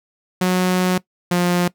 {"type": "tone pair in turn", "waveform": "sawtooth", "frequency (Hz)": [182.9, 176.77], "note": ["F#3", "F3"], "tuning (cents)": [-20, 21], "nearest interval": "minor second", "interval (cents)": 59, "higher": "first", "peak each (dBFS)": -11, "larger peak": "neither", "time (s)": [[0.41, 0.98], [1.31, 1.68]], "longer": "first", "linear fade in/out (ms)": 5, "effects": ["noise-tail reverb RT60 0.1 s tail -20 dB re dry"]}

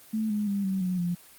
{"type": "tone with pitch steps", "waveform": "sine", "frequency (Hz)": [218.8, 209.2, 199.95, 191.14, 182.72, 174.67], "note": ["A3", "G#3", "G3", "G3", "F#3", "F3"], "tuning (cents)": [-9, 13, 35, -43, -21, 1], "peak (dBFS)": -25, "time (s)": [0.13, 1.15], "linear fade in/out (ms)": 10, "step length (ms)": 170, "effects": ["white hiss -52 dBFS RMS until 1.38 s", "Opus 24 kbps"]}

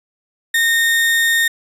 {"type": "tone", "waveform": "35% pulse", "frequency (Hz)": 1839, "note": "A#6", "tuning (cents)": -24, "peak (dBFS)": -11, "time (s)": [0.54, 1.48], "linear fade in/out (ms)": 5, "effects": ["resampled to 32000 Hz"]}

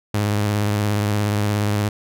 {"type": "tone with vibrato", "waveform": "sawtooth", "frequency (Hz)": 103.83, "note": "G#2", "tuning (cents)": 0, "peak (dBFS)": -14, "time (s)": [0.14, 1.89], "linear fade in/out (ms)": 5, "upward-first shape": "sine", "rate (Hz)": 17, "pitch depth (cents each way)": 39, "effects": []}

